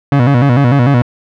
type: tone with vibrato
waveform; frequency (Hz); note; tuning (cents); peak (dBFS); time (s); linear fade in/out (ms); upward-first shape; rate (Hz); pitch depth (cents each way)
30% pulse; 130.81; C3; 0; -4; 0.12-1.02; 2; square; 6.7; 130
effects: low-pass 2000 Hz 12 dB/octave